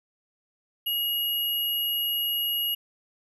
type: tone pair together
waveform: sine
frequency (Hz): 2885 / 11540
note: F#7 / F#9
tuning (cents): -44 / -44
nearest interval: 2 octaves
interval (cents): 2400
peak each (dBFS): -26 / -29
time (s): 0.86-2.75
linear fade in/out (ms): 10
effects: none